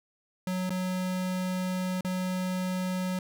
square tone with dropouts, 184.2 Hz, F#3, 7 cents flat, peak -29 dBFS, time 0.47-3.19 s, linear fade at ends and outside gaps 2 ms, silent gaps 0.695-0.704 / 2.009-2.047 s, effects none

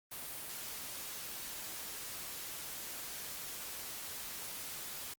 white noise, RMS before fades -44 dBFS, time 0.11-5.14 s, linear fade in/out 10 ms, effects Opus 32 kbps

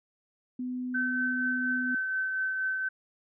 sine tone, 251.1 Hz, B3, 29 cents sharp, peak -31 dBFS, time 0.59-1.95 s, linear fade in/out 5 ms
sine tone with tremolo, 1533 Hz, G6, 39 cents flat, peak -26 dBFS, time 0.94-2.89 s, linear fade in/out 10 ms, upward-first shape triangle, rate 4.2 Hz, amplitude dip 35%
effects none

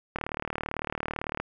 click train, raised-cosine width 0.5 ms, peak -15 dBFS, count 48, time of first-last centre 0.16-1.4 s, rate 37.9 Hz, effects none

